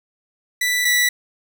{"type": "tone pair in turn", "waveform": "sawtooth", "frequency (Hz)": [1975.5, 1961.9], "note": ["B6", "B6"], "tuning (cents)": [0, -12], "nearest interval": "unison", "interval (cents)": 12, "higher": "first", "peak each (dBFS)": [-14, -11], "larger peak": "second", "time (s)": [[0.61, 0.85], [0.85, 1.09]], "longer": "neither", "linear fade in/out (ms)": 5, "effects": []}